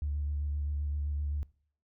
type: tone with vibrato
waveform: sine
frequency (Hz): 73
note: D2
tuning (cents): -10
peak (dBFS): -29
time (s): 0.02-1.43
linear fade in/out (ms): 0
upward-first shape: square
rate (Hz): 7.7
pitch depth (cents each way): 18
effects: noise-tail reverb RT60 0.5 s tail -22 dB re dry + tanh soft clip ceiling -25 dBFS